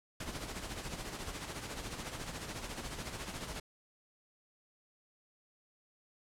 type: noise with tremolo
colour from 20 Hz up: pink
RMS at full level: -40 dBFS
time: 0.2-3.6 s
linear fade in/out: 5 ms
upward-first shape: sine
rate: 14 Hz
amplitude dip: 55%
effects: low-pass 10000 Hz 12 dB/octave